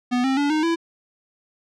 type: tone with pitch steps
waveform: square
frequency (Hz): 246.9 / 266.2 / 286.9 / 309.3 / 333.4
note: B3 / C4 / D4 / D#4 / E4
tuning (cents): 0 / +30 / -40 / -10 / +20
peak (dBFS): -19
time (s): 0.11-0.76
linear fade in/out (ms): 20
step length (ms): 130
effects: low-pass 5000 Hz 12 dB/octave